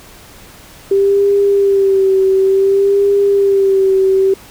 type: tone with vibrato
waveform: sine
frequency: 392 Hz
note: G4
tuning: in tune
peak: -8 dBFS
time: 0.91-4.34 s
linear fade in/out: 5 ms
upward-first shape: sine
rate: 0.56 Hz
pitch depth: 41 cents each way
effects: pink hiss -39 dBFS RMS until 4.5 s